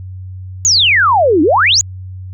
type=exponential two-way sweep; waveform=sine; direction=down then up; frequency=7040 to 285.1 to 7040 Hz; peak=-7 dBFS; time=0.65-1.81 s; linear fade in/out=0 ms; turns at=1.42 s; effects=added 93 Hz sine -25 dBFS peak until 2.33 s